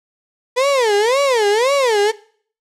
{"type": "tone with vibrato", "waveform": "35% pulse", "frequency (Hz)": 479, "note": "A#4", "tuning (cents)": 47, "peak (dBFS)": -11, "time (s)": [0.56, 2.12], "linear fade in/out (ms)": 20, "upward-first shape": "sine", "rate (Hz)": 1.9, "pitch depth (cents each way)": 290, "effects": ["noise-tail reverb RT60 0.5 s tail -20 dB re dry", "low-pass 8000 Hz 12 dB/octave"]}